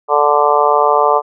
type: harmonic tone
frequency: 146.83 Hz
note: D3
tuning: in tune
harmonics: 3 / 4 / 5 / 6 / 7 / 8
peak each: -16 / -16 / -16 / -16 / -16 / -16 dBFS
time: 0.08-1.22 s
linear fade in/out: 50 ms
effects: none